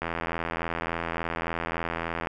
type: click train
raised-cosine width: 0.5 ms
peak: -14 dBFS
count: 189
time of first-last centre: 0.02-2.271 s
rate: 83.5 Hz
effects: none